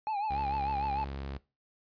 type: tone with vibrato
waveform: triangle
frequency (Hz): 836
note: G#5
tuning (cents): +11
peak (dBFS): -28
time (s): 0.07-1.04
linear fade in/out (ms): 0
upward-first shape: triangle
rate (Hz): 6.7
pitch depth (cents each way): 110
type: tone with pitch glide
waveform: sawtooth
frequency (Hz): 69.3 to 68.46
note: C#2 to C#2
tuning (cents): 0 to -21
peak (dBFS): -33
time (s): 0.3-1.38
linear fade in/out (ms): 10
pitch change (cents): -21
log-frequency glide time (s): 0.89-1.15
effects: noise-tail reverb RT60 0.3 s tail -21 dB re dry + resampled to 11025 Hz